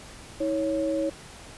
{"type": "tone pair together", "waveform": "sine", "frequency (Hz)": [320, 554.8], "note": ["D#4", "C#5"], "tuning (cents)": [49, 1], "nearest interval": "minor seventh", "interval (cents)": 952, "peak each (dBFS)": [-27, -26], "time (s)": [0.4, 1.1], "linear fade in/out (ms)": 10, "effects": ["pink hiss -45 dBFS RMS until 1.57 s", "resampled to 24000 Hz"]}